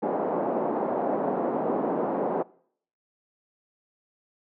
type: band-pass noise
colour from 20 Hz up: white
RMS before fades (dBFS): -27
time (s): 0.02-2.43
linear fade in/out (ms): 10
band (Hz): 210 to 780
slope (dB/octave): 24
effects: noise-tail reverb RT60 0.6 s tail -23 dB re dry